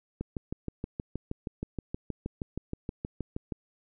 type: click train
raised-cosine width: 3 ms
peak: -20 dBFS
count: 22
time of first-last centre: 0.21-3.522 s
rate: 6.34 Hz
effects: none